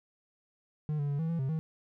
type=tone with pitch steps; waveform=triangle; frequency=151.7 / 143.8 / 142.4 / 162.2 / 167.1 / 133 / 159.2 Hz; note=D#3 / D3 / C#3 / E3 / E3 / C3 / D#3; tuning=-44 / -36 / +47 / -28 / +24 / +29 / +40 cents; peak=-27 dBFS; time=0.89-1.59 s; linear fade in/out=0 ms; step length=100 ms; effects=none